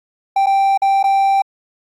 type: tone with dropouts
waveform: triangle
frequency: 784 Hz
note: G5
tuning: in tune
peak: -9 dBFS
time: 0.36-1.42 s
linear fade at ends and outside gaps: 5 ms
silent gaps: 0.461-0.467 / 0.776-0.819 / 1.029-1.039 s
effects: AAC 64 kbps